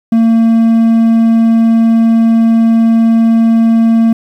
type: tone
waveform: triangle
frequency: 227.4 Hz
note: A#3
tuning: 43 cents flat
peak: -3 dBFS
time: 0.12-4.13 s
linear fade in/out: 5 ms
effects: 7-bit